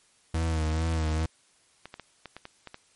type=tone with vibrato; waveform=40% pulse; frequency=80 Hz; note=D#2; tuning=49 cents sharp; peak=-24 dBFS; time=0.34-1.26 s; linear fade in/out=5 ms; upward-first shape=sine; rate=2.3 Hz; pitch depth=45 cents each way
type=clicks; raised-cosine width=0.3 ms; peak=-24 dBFS; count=8; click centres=1.856 / 1.941 / 1.997 / 2.257 / 2.366 / 2.454 / 2.673 / 2.744 s
effects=white hiss -63 dBFS RMS until 2.95 s + MP3 48 kbps